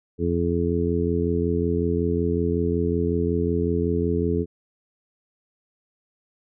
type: harmonic tone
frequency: 85.4 Hz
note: F2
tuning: 38 cents flat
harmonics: 1 / 2 / 3 / 4 / 5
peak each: -26 / -27 / -27 / -28 / -25 dBFS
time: 0.18-4.46 s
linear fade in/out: 50 ms
effects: none